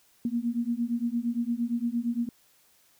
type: beating tone pair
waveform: sine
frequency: 232.2 / 240.9 Hz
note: A#3 / B3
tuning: -7 / -43 cents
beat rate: 8.7 Hz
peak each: -29 dBFS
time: 0.25-2.29 s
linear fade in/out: 2 ms
effects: white hiss -63 dBFS RMS until 2.99 s